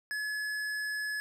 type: tone with hard clipping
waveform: sine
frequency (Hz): 1704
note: G#6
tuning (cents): +44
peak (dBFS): -34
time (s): 0.11-1.2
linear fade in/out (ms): 0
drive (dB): 12
effects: none